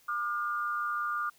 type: tone pair together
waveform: sine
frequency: 1199 / 1424.7 Hz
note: D6 / F6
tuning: +36 / +34 cents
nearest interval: minor third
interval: 298 cents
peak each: -31 / -34 dBFS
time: 0.08-1.3 s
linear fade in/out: 10 ms
effects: white hiss -63 dBFS RMS until 1.38 s